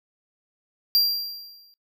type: tone with exponential decay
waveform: square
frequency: 4747 Hz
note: D8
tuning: 18 cents sharp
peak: -15 dBFS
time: 0.95-1.74 s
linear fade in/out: 0 ms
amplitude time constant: 170 ms
effects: noise-tail reverb RT60 0.1 s tail -24 dB re dry